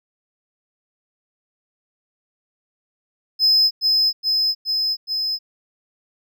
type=tone with echo; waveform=triangle; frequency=5100 Hz; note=D#8; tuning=42 cents sharp; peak=-11 dBFS; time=3.39-3.71 s; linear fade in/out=50 ms; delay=420 ms; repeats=4; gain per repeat=-2 dB; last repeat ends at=5.39 s; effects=none